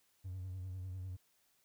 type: tone with vibrato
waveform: triangle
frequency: 92.6 Hz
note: F#2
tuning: 2 cents sharp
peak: -38 dBFS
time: 0.24-1.17 s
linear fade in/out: 20 ms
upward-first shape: triangle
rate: 10 Hz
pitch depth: 59 cents each way
effects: tanh soft clip ceiling -36 dBFS + white hiss -74 dBFS RMS until 1.64 s